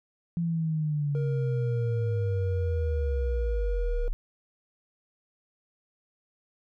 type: linear sweep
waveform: sine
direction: down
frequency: 171.1 to 31.23 Hz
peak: -25 dBFS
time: 0.37-4.13 s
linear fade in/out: 0 ms
type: tone with pitch glide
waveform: triangle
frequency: 470 to 477.7 Hz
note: A#4 to A#4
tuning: +14 to +42 cents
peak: -31 dBFS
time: 1.15-4.08 s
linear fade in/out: 0 ms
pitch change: +28 cents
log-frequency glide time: 1.8-2.86 s
effects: none